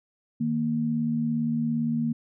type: tone pair together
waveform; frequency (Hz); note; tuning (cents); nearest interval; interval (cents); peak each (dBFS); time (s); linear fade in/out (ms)
sine; 155.58 / 233.1; D#3 / A#3; 0 / 0; perfect fifth; 700; -30 / -24; 0.4-2.13; 10
effects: none